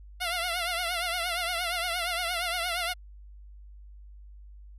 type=tone with vibrato; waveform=10% pulse; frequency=698.5 Hz; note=F5; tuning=in tune; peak=-20 dBFS; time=0.2-2.94 s; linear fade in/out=20 ms; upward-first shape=triangle; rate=8.6 Hz; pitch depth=100 cents each way; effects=added 50 Hz sine -45 dBFS peak until 4.78 s + resampled to 32000 Hz